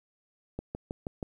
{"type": "click train", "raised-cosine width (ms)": 2, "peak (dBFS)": -21, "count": 5, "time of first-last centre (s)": [0.59, 1.228], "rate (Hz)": 6.27, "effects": ["10-bit"]}